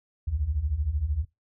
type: beating tone pair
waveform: sine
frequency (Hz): 65.41 / 78.41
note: C2 / D#2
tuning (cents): 0 / +14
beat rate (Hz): 13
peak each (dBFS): -30 / -26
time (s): 0.27-1.25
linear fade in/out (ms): 10
effects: noise-tail reverb RT60 0.2 s tail -22 dB re dry